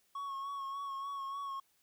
triangle tone with vibrato, 1104 Hz, C#6, 7 cents flat, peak -36 dBFS, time 0.15-1.6 s, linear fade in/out 5 ms, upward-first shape sine, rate 3.4 Hz, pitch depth 32 cents each way, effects white hiss -73 dBFS RMS until 1.82 s

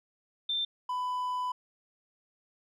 sine / triangle tone pair in turn, 3573 / 998.3 Hz, A7 / B5, +26 / +18 cents, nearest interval octave + minor seventh, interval 2208 cents, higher first, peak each -28 dBFS, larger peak neither, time 0.49-0.65 / 0.89-1.52 s, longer second, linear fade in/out 5 ms, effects none

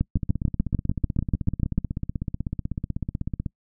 two click trains, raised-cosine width 5 ms, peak -9 / -15 dBFS, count 13 / 54, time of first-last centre 0.01-1.78 / 0.17-3.462 s, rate 6.78 / 16.1 Hz, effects noise-tail reverb RT60 0.1 s tail -26 dB re dry

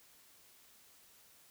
silence, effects white hiss -63 dBFS RMS until 1.5 s

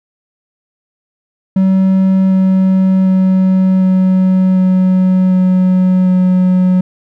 triangle tone with pitch steps, 190 / 188.91 / 187.82 / 186.74 / 185.66 / 184.59 / 183.53 Hz, F#3 / F#3 / F#3 / F#3 / F#3 / F#3 / F#3, +46 / +36 / +26 / +16 / +6 / -4 / -14 cents, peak -5 dBFS, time 1.56-6.81 s, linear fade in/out 5 ms, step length 750 ms, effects none

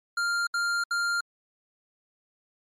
square tone bursts, 1396.9 Hz, F6, in tune, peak -25 dBFS, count 3, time 0.17-1.208 s, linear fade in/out 5 ms, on 300 ms, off 69 ms, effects low-pass 8000 Hz 12 dB/octave + MP3 64 kbps

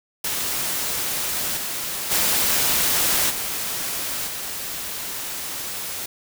white noise with level steps, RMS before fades -25 / -28 / -20 / -27 / -30 dBFS, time 0.24-6.06 s, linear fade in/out 5 ms, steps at 1.56 / 2.1 / 3.29 / 4.26 s, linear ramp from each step 20 ms, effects none

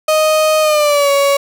35% pulse tone with pitch glide, 622.3 to 560.8 Hz, D#5 to C#5, 0 to +20 cents, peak -8 dBFS, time 0.08-1.37 s, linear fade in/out 5 ms, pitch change -180 cents, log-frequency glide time 0.61-1.1 s, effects none

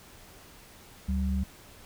sine tone pair together, 71.7 / 191.42 Hz, D2 / G3, -41 / -41 cents, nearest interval octave + perfect fourth, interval 1700 cents, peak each -27 / -30 dBFS, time 1.08-1.44 s, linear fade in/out 10 ms, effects pink hiss -52 dBFS RMS until 1.85 s

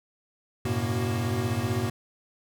square tone cluster, 94.2 / 109.2 / 125.2 / 237.1 / 372.9 Hz, F#2 / A2 / B2 / A#3 / F#4, +32 / -13 / +24 / +30 / +14 cents, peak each -34 / -30 / -33 / -33 / -36 dBFS, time 0.65-1.9 s, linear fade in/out 5 ms, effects none

